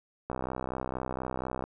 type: click train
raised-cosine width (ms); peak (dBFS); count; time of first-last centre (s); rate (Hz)
1; -19; 87; 0.3-1.64; 64.2
effects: none